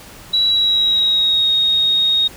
sine tone with pitch glide, 3911 to 3737 Hz, B7 to A#7, -18 to +4 cents, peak -12 dBFS, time 0.33-2.28 s, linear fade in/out 10 ms, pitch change -78 cents, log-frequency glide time 0.47-1.5 s, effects pink hiss -39 dBFS RMS until 2.36 s

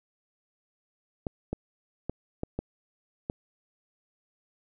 clicks, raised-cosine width 2 ms, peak -17 dBFS, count 6, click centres 1.268 / 1.53 / 2.096 / 2.434 / 2.59 / 3.299 s, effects none

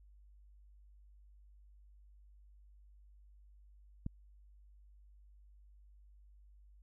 click, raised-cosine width 5 ms, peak -26 dBFS, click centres 4.064 s, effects added 50 Hz sine -58 dBFS peak until 6.82 s

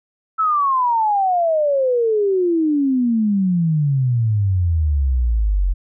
sine exponential sweep, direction down, 1326 to 43.65 Hz, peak -14 dBFS, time 0.38-5.74 s, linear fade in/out 20 ms, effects none

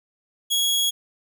sawtooth tone, 3328 Hz, G#7, 3 cents sharp, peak -16 dBFS, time 0.5-0.91 s, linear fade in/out 20 ms, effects none

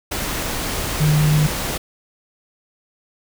sine tone in noise, 151.1 Hz, D3, 50 cents sharp, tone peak -13 dBFS, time 1-1.47 s, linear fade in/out 10 ms, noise pink, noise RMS -24 dBFS, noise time 0.11-1.78 s, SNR +8 dB, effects none

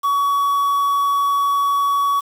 triangle tone with quantisation, 1128 Hz, C#6, 30 cents sharp, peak -13 dBFS, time 0.03-2.21 s, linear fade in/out 20 ms, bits 6, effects none

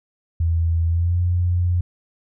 sine tone with pitch glide, 83 to 88.44 Hz, E2 to F2, +12 to +22 cents, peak -16 dBFS, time 0.4-1.81 s, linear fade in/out 5 ms, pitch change +110 cents, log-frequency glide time 0.87-1.2 s, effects none

